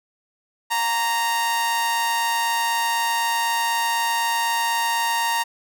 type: tone with amplitude modulation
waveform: sawtooth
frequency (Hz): 928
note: A#5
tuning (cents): -8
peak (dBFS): -14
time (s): 0.7-5.44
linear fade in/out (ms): 20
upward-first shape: sine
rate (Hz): 215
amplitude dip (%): 45
effects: none